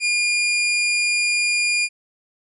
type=tone; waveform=sawtooth; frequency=2419 Hz; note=D#7; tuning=49 cents flat; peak=-14 dBFS; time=0-1.89 s; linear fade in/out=50 ms; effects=resampled to 24000 Hz